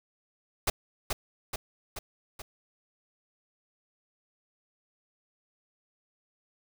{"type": "noise with echo", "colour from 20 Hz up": "pink", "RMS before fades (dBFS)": -26, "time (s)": [0.67, 0.7], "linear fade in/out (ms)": 5, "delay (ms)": 430, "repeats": 4, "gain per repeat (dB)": -4, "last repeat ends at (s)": 2.42, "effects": []}